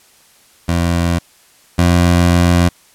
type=tone pair in turn; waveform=20% pulse; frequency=85.7 / 87.25 Hz; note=F2 / F2; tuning=-32 / -1 cents; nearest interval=unison; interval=31 cents; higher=second; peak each=-8 / -4 dBFS; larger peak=second; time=0.68-1.19 / 1.78-2.69 s; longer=second; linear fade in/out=10 ms; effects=white hiss -49 dBFS RMS until 2.94 s + low-pass 12000 Hz 12 dB/octave